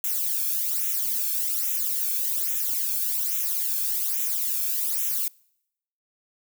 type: noise with flanger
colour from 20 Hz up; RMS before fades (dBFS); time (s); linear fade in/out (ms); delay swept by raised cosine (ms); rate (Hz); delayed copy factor
violet; -26; 0.04-5.28; 2; 0.21 to 1.04; 1.2; -0.8
effects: noise-tail reverb RT60 0.8 s tail -26 dB re dry